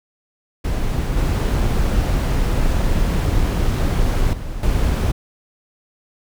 brown noise with level steps, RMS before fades -20 / -17 / -28 / -17 dBFS, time 0.64-5.12 s, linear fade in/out 10 ms, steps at 1.17 / 4.33 / 4.63 s, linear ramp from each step 2 ms, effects none

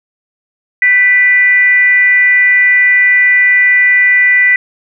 sine tone with frequency modulation, 1975.5 Hz, B6, in tune, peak -5 dBFS, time 0.82-4.56 s, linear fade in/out 2 ms, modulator 444 Hz, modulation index 0.34, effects none

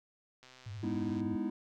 click train, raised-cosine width 0.2 ms, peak -38 dBFS, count 100, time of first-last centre 0.43-1.203 s, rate 128 Hz
sine tone with vibrato, 103.83 Hz, G#2, in tune, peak -40 dBFS, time 0.66-1.36 s, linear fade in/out 5 ms, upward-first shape sine, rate 13 Hz, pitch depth 130 cents each way
triangle chord, E major seventh, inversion first, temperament just, 206 / 247.2 / 309 / 329.6 Hz, G#3 / B3 / D#4 / E4, -14 / +2 / -12 / 0 cents, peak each -36 dBFS, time 0.83-1.5 s, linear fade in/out 5 ms
effects none

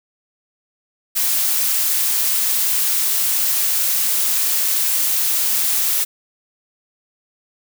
blue noise, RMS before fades -18 dBFS, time 1.15-6.05 s, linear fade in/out 20 ms, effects none

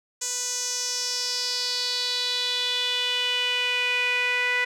sawtooth tone with band-pass filter sweep, 493.9 Hz, B4, in tune, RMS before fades -26 dBFS, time 0.21-4.65 s, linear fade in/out 10 ms, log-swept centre 6900 to 2100 Hz, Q 4.5, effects none

